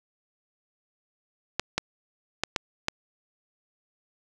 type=clicks; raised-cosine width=0.2 ms; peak=-7 dBFS; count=5; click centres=1.596 / 1.78 / 2.436 / 2.562 / 2.884 s; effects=none